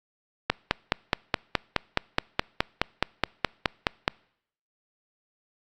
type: click train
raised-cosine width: 0.3 ms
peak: -4 dBFS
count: 18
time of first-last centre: 0.5-4.079 s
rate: 4.75 Hz
effects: noise-tail reverb RT60 0.7 s tail -26 dB re dry + Opus 48 kbps